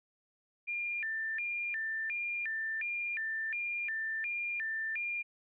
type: tone with vibrato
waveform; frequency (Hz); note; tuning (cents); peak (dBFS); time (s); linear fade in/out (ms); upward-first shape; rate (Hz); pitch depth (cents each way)
sine; 2070; C7; -19; -33; 0.67-5.23; 20; square; 1.4; 260
effects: none